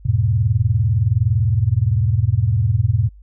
sine chord, E major, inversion none, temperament equal, 82.41 / 103.83 / 123.47 Hz, E2 / G#2 / B2, 0 / 0 / 0 cents, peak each -22 / -16 / -18 dBFS, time 0.05-3.09 s, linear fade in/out 10 ms, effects added 50 Hz sine -40 dBFS peak until 3.22 s

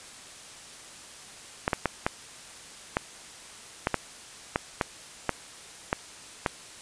clicks, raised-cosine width 0.5 ms, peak -8 dBFS, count 12, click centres 1.679 / 1.732 / 1.857 / 2.065 / 2.969 / 3.871 / 3.943 / 4.559 / 4.812 / 5.293 / 5.929 / 6.462 s, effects white hiss -46 dBFS RMS until 6.81 s + resampled to 22050 Hz

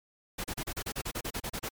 pink noise bursts, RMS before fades -35 dBFS, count 14, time 0.38-1.69 s, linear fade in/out 10 ms, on 62 ms, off 34 ms, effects MP3 96 kbps

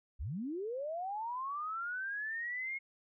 sine linear sweep, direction up, 45.73 to 2174 Hz, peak -36 dBFS, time 0.19-2.79 s, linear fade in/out 20 ms, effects none

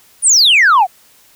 sine exponential sweep, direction down, 9956 to 692 Hz, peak -4 dBFS, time 0.22-0.87 s, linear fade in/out 50 ms, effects tanh soft clip ceiling -4 dBFS + white hiss -48 dBFS RMS until 1.35 s

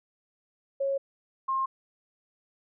sine tone pair in turn, 549 / 1064.9 Hz, C#5 / C6, -17 / +30 cents, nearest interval major seventh, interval 1147 cents, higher second, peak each -25 dBFS, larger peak neither, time 0.8-0.98 / 1.48-1.66 s, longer neither, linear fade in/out 10 ms, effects none

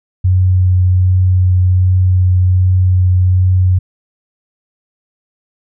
sine tone with vibrato, 91.8 Hz, F#2, 13 cents flat, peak -7 dBFS, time 0.24-3.79 s, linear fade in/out 10 ms, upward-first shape triangle, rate 1.3 Hz, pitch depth 12 cents each way, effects none

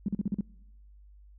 sine tone bursts, 201.7 Hz, G3, 50 cents sharp, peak -25 dBFS, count 6, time 0.06-0.409 s, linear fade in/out 2 ms, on 24 ms, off 41 ms, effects noise-tail reverb RT60 1.0 s tail -26 dB re dry + added 50 Hz sine -51 dBFS peak until 1.38 s

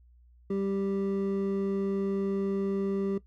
triangle tone pair together, 196.2 / 392.4 Hz, G3 / G4, +2 / +2 cents, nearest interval octave, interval 1200 cents, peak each -28 dBFS, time 0.5-3.18 s, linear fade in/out 5 ms, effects noise-tail reverb RT60 0.1 s tail -17 dB re dry + added 60 Hz sine -55 dBFS peak until 3.26 s

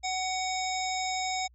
harmonic tone with a mistuned harmonic, 748 Hz, F#5, 19 cents sharp, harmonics 1 / 3 / 5 / 7 / 9 / 10, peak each -31 / -36 / -38 / -39 / -41 / -41 dBFS, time 0.03-1.48 s, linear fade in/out 20 ms, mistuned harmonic 10, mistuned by -35 cents, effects added 60 Hz sine -56 dBFS peak until 1.54 s

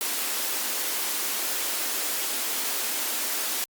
white high-pass noise, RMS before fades -28 dBFS, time 0.01-3.64 s, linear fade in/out 0 ms, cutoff 230 Hz, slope 48 dB/octave, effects Opus 48 kbps

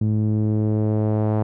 sawtooth tone with low-pass filter sweep, 107.3 Hz, A2, 43 cents flat, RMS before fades -20 dBFS, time 0.01-1.43 s, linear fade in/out 5 ms, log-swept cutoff 220 to 790 Hz, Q 1.3, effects none

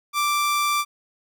sawtooth tone, 1174.7 Hz, D6, in tune, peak -16 dBFS, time 0.13-0.85 s, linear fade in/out 50 ms, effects none

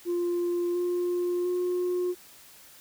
sine tone with pitch steps, 349.2 / 353.9 / 358.6 Hz, F4 / F4 / F4, 0 / +23 / +46 cents, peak -23 dBFS, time 0.05-2.15 s, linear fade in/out 50 ms, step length 700 ms, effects tanh soft clip ceiling -23 dBFS + white hiss -52 dBFS RMS until 2.8 s

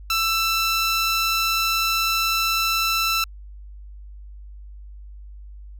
15% pulse tone, 1332 Hz, E6, 18 cents sharp, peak -13 dBFS, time 0.1-3.24 s, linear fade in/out 2 ms, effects added 50 Hz sine -37 dBFS peak until 5.79 s

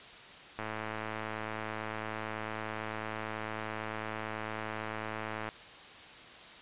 click train, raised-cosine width 0.5 ms, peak -22 dBFS, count 535, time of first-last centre 0.59-5.489 s, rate 109 Hz, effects white hiss -50 dBFS RMS until 6.61 s + resampled to 8000 Hz

